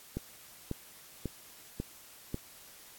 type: click train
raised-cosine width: 3 ms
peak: -21 dBFS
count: 5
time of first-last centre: 0.17-2.344 s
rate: 1.84 Hz
effects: white hiss -54 dBFS RMS until 2.98 s + AAC 64 kbps